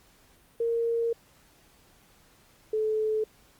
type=tone pair in turn; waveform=sine; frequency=463.6 / 433.6 Hz; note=A#4 / A4; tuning=-10 / -25 cents; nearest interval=minor second; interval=115 cents; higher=first; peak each=-24 dBFS; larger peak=neither; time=0.6-1.13 / 2.73-3.24 s; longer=first; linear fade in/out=5 ms; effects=pink hiss -60 dBFS RMS until 3.59 s + Opus 48 kbps